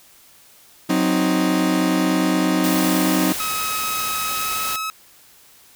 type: chord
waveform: 40% pulse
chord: C diminished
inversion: second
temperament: equal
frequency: 185 / 261.6 / 311.1 Hz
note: Gb3 / C4 / Eb4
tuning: 0 / 0 / 0 cents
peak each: -21 / -21 / -19 dBFS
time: 0.89-3.33 s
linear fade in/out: 10 ms
type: noise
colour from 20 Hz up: white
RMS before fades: -27 dBFS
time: 2.64-4.76 s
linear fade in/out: 0 ms
type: tone with pitch glide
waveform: sawtooth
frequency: 1275 to 1287.6 Hz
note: D#6 to E6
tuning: +42 to -41 cents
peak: -20 dBFS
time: 3.4-4.9 s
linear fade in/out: 0 ms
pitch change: +17 cents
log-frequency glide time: 4.28-4.66 s
effects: white hiss -50 dBFS RMS until 5.75 s